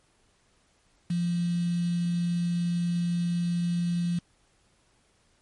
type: tone with quantisation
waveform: sine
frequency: 173.2 Hz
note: F3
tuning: 14 cents flat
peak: -24 dBFS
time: 1.1-4.19 s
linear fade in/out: 5 ms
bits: 7
effects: pink hiss -66 dBFS RMS until 5.41 s + MP3 48 kbps